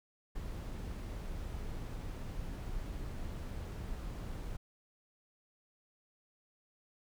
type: noise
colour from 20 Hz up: brown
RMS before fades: -41 dBFS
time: 0.35-4.57 s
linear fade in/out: 10 ms
effects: none